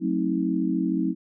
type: chord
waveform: sine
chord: F# diminished seventh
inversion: none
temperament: just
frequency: 185 / 222 / 266.4 / 319.7 Hz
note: F#3 / A3 / C4 / Eb4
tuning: 0 / +16 / +31 / +47 cents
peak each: -27 / -30 / -27 / -26 dBFS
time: 0-1.15 s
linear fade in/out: 50 ms
effects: none